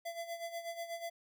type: tone with tremolo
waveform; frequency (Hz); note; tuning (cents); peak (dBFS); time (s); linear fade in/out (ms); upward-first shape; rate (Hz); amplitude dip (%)
square; 676; E5; +43; -38; 0.05-1.1; 10; sine; 8.2; 70
effects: none